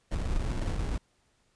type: noise with sample-and-hold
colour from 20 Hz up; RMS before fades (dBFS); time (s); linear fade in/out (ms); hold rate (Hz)
brown; -30; 0.11-0.98; 5; 1225
effects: pink hiss -70 dBFS RMS until 1.55 s + resampled to 22050 Hz